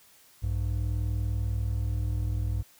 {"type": "tone pair together", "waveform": "triangle", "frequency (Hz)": [60.95, 101.3], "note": ["B1", "G#2"], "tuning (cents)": [-22, -43], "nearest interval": "major sixth", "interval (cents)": 879, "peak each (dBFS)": -27, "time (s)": [0.42, 2.63], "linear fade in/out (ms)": 20, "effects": ["white hiss -58 dBFS RMS until 2.79 s"]}